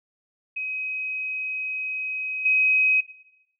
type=tone with level steps; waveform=sine; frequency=2531 Hz; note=D#7; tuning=29 cents sharp; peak=-26 / -16 dBFS; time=0.56-3.01 s; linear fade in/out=10 ms; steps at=2.45 s; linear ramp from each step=10 ms; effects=noise-tail reverb RT60 0.9 s tail -17 dB re dry